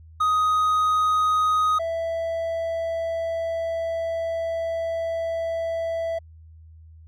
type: tone pair in turn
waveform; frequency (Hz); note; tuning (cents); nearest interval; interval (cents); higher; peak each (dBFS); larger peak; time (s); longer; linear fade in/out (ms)
triangle; 1251 / 661.2; D#6 / E5; +9 / +5; major seventh; 1104; first; -16 / -22; first; 0.2-1.79 / 1.79-6.19; second; 10
effects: added 80 Hz sine -44 dBFS peak until 7.07 s